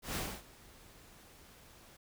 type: noise with ADSR envelope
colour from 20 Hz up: pink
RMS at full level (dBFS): -36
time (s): 0.02-1.97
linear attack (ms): 130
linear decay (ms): 270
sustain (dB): -22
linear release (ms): 10
effects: none